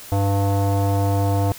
square tone with low-pass filter, 99.2 Hz, G2, 21 cents sharp, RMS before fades -19 dBFS, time 0.12-1.52 s, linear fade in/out 0 ms, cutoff 780 Hz, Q 2.8, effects white hiss -39 dBFS RMS until 1.58 s

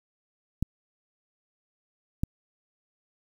clicks, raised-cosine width 5 ms, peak -13 dBFS, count 2, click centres 0.626 / 2.235 s, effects 8-bit

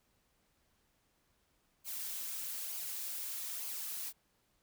blue noise with flanger, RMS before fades -41 dBFS, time 1.84-4.13 s, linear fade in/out 50 ms, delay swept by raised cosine 0.53 to 5.53 ms, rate 1.1 Hz, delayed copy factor -0.5, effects pink hiss -75 dBFS RMS until 4.62 s

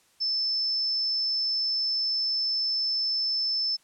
sine tone, 5274 Hz, E8, in tune, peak -24 dBFS, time 0.2-3.77 s, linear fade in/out 20 ms, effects white hiss -63 dBFS RMS until 3.83 s + low-pass 10000 Hz 12 dB/octave

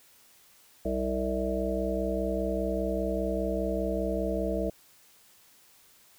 harmonic tone with a mistuned harmonic, 65 Hz, C2, 11 cents flat, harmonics 1 / 3 / 5 / 7 / 9 / 10, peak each -34 / -34 / -34 / -34 / -34 / -34 dBFS, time 0.85-4.7 s, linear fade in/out 5 ms, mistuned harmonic 1, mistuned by -140 cents, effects white hiss -59 dBFS RMS until 6.18 s

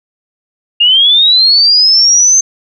sine linear sweep, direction up, 2794 to 6310 Hz, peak -4 dBFS, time 0.8-2.41 s, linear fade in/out 10 ms, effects none

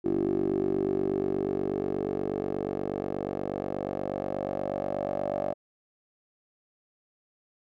10% pulse tone with band-pass filter sweep, 48.32 Hz, G1, 24 cents flat, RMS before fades -30 dBFS, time 0.04-5.54 s, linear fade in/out 20 ms, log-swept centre 360 to 580 Hz, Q 7.9, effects none

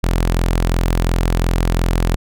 sawtooth tone, 42.83 Hz, F1, 33 cents flat, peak -10 dBFS, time 0.03-2.16 s, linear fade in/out 10 ms, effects none

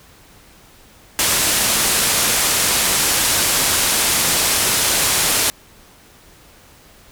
white low-pass noise, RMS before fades -17 dBFS, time 1.19-5.5 s, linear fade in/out 0 ms, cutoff 12000 Hz, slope 24 dB/octave, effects pink hiss -47 dBFS RMS until 7.11 s

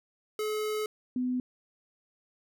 square / sine tone pair in turn, 427.7 / 251.2 Hz, A4 / B3, -49 / +30 cents, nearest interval major sixth, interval 921 cents, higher first, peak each -30 / -27 dBFS, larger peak second, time 0.39-0.86 / 1.16-1.4 s, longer first, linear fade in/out 2 ms, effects none

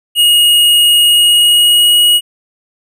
square tone with pitch glide, 2875 to 2900 Hz, F7 to F#7, +50 to -35 cents, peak -6 dBFS, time 0.15-2.21 s, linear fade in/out 50 ms, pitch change +15 cents, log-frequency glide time 1.07-1.97 s, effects none

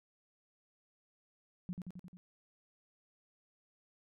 sine tone with echo, 180 Hz, F#3, 47 cents flat, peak -36 dBFS, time 1.69-1.73 s, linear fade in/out 0 ms, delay 88 ms, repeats 5, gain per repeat -3 dB, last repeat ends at 2.17 s, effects none

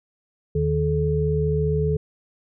sine tone cluster, 79.1 / 154.3 / 430 Hz, D#2 / D#3 / A4, +29 / -14 / -40 cents, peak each -25 / -22 / -23 dBFS, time 0.55-1.97 s, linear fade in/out 5 ms, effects none

